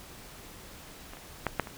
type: clicks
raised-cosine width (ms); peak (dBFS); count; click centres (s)
0.5; -29 / -30 / -12 / -10 / -25; 5; 1.135 / 1.17 / 1.467 / 1.597 / 1.672
effects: pink hiss -48 dBFS RMS until 1.77 s